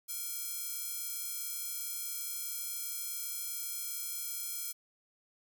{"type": "tone with high-pass filter", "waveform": "square", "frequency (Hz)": 466.2, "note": "A#4", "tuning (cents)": 0, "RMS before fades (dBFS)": -39, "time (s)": [0.08, 4.73], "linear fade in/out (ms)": 20, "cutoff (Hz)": 9000, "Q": 0.58, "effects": []}